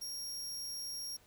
sawtooth tone, 5588 Hz, F8, in tune, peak -37 dBFS, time 0.01-1.17 s, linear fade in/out 10 ms, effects pink hiss -65 dBFS RMS until 1.26 s

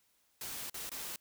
white noise with dropouts, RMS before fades -42 dBFS, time 0.41-1.16 s, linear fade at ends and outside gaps 2 ms, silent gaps 0.698-0.742 / 0.894-0.916 s, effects white hiss -73 dBFS RMS until 1.2 s

